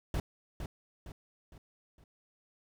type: noise with echo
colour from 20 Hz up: brown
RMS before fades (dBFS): -32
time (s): 0.14-0.2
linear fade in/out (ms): 2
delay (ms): 460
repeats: 4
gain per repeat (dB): -7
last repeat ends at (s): 2.04
effects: none